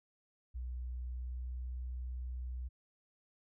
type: tone with pitch glide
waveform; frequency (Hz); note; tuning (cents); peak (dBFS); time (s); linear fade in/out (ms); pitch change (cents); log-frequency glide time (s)
sine; 61.74 to 62.28; B1 to B1; 0 to +15; -38; 0.54-2.69; 20; +15; 1.04-1.55
effects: none